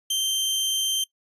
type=tone; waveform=sawtooth; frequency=3136 Hz; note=G7; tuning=in tune; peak=-19 dBFS; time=0.1-1.04 s; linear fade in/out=5 ms; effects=noise-tail reverb RT60 0.1 s tail -20 dB re dry + resampled to 32000 Hz